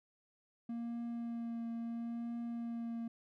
triangle tone with vibrato, 233.1 Hz, A#3, in tune, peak -36 dBFS, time 0.69-3.08 s, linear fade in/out 5 ms, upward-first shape triangle, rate 0.74 Hz, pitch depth 17 cents each way, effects none

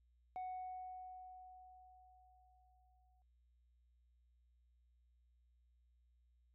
sine tone with exponential decay, 740 Hz, F#5, in tune, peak -39 dBFS, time 0.36-3.22 s, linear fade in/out 0 ms, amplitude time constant 620 ms, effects tanh soft clip ceiling -41 dBFS + added 60 Hz sine -70 dBFS peak until 6.54 s

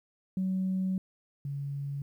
sine tone pair in turn, 187.9 / 140.77 Hz, F#3 / C#3, +27 / +27 cents, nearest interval perfect fourth, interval 500 cents, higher first, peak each -26 / -32 dBFS, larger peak first, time 0.37-0.98 / 1.45-2.02 s, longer first, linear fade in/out 2 ms, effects tanh soft clip ceiling -23 dBFS + 11-bit

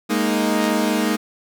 sawtooth chord, Ab suspended second, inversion none, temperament equal, 207.7 / 233.1 / 311.1 Hz, Ab3 / Bb3 / Eb4, 0 / 0 / 0 cents, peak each -18 dBFS, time 0.09-1.17 s, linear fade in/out 20 ms, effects none

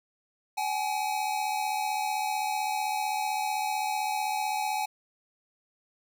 square tone pair together, 768 / 843.7 Hz, G5 / G#5, -36 / +27 cents, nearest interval major second, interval 163 cents, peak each -33 / -30 dBFS, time 0.57-4.86 s, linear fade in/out 10 ms, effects none

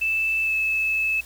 sine tone with pitch glide, 2637 to 2607 Hz, E7 to E7, 0 to -20 cents, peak -20 dBFS, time 0.01-1.21 s, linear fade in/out 10 ms, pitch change -20 cents, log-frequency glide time 0.43-0.53 s, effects added 60 Hz sine -47 dBFS peak until 1.25 s + white hiss -46 dBFS RMS until 1.25 s

